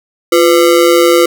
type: ring-modulated tone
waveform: square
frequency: 424.4 Hz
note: G#4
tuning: 38 cents sharp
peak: -3 dBFS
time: 0.32-1.26 s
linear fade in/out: 5 ms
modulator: 75.8 Hz
effects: none